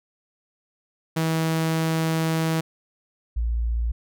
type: tone pair in turn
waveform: sawtooth / sine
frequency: 161.5 / 57.63 Hz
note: E3 / A#1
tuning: -35 / -19 cents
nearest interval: octave + tritone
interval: 1784 cents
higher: first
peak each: -17 / -21 dBFS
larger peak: first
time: 1.16-2.61 / 3.36-3.92 s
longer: first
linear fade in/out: 10 ms
effects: none